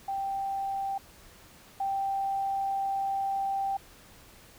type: tone pair in turn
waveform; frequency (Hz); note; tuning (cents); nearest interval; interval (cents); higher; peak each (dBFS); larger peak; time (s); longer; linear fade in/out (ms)
sine; 784 / 784; G5 / G5; 0 / 0; unison; 0; neither; -29 / -27; second; 0.08-0.98 / 1.8-3.77; second; 5
effects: pink hiss -54 dBFS RMS until 4.58 s